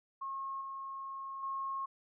sine tone with level steps, 1083 Hz, C#6, 41 cents flat, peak -37 / -40 / -35 dBFS, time 0.21-1.86 s, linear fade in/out 10 ms, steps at 0.61 / 1.43 s, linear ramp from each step 2 ms, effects none

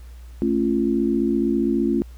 sine chord, A augmented, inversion none, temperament just, 220 / 275 / 343.8 Hz, A3 / C#4 / E#4, 0 / -14 / -27 cents, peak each -22 dBFS, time 0.42-2.02 s, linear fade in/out 0 ms, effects added 60 Hz sine -37 dBFS peak until 2.17 s + pink hiss -55 dBFS RMS until 2.17 s

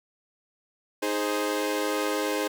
sawtooth chord, Ab major, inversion second, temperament equal, 311.1 / 415.3 / 523.3 Hz, Eb4 / Ab4 / C5, 0 / 0 / 0 cents, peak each -26 dBFS, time 1.02-2.48 s, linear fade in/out 10 ms, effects none

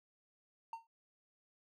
triangle tone with exponential decay, 912 Hz, A#5, 38 cents flat, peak -36 dBFS, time 0.73-0.87 s, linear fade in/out 2 ms, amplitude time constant 29 ms, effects none

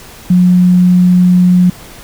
sine tone, 180 Hz, F#3, 47 cents flat, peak -4 dBFS, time 0.3-1.7 s, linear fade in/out 5 ms, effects pink hiss -34 dBFS RMS until 2.03 s

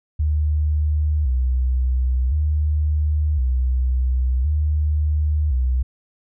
sine tone with vibrato, 69.3 Hz, C#2, in tune, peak -16 dBFS, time 0.19-5.83 s, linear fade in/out 10 ms, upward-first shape square, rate 0.47 Hz, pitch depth 150 cents each way, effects none

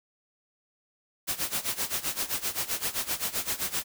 white noise with tremolo, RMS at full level -28 dBFS, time 1.27-3.84 s, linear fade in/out 20 ms, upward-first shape sine, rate 7.7 Hz, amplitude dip 85%, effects none

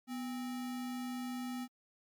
sine tone with sample-and-hold, 247.8 Hz, B3, 6 cents sharp, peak -37 dBFS, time 0.07-1.68 s, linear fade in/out 50 ms, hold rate 1050 Hz, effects MP3 96 kbps

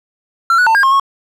triangle tone with pitch steps, 1360 / 1471 / 896 / 1618 / 1072 / 1097 Hz, F6 / F#6 / A5 / G#6 / C6 / C#6, -46 / -11 / +31 / -46 / +42 / -18 cents, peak -6 dBFS, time 0.5-0.998 s, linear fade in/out 2 ms, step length 83 ms, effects none

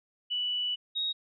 sine tone pair in turn, 2960 / 3772 Hz, F#7 / A#7, 0 / +20 cents, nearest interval major third, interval 420 cents, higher second, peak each -28 dBFS, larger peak neither, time 0.3-0.76 / 0.95-1.13 s, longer first, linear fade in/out 20 ms, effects none

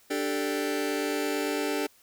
sawtooth chord, D suspended fourth, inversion none, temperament just, 293.7 / 391.6 / 440.5 Hz, D4 / G4 / A4, 0 / -2 / +2 cents, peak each -26 / -28 / -28 dBFS, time 0.1-1.87 s, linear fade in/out 10 ms, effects white hiss -60 dBFS RMS until 2.02 s

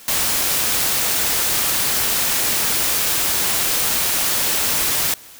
white noise, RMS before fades -19 dBFS, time 0.08-5.14 s, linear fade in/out 2 ms, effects white hiss -42 dBFS RMS until 5.39 s

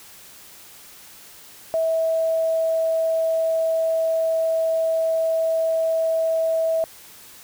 sine tone, 650 Hz, E5, 24 cents flat, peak -18 dBFS, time 1.74-6.84 s, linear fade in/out 0 ms, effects white hiss -45 dBFS RMS until 7.43 s

